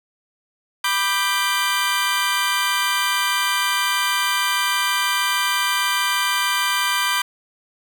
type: chord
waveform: 20% pulse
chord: G major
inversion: first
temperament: equal with one note detuned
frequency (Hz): 987.8 / 1187.6 / 1568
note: B5 / D6 / G6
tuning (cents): 0 / +19 / 0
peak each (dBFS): -18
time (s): 0.84-7.22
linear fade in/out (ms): 5
effects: none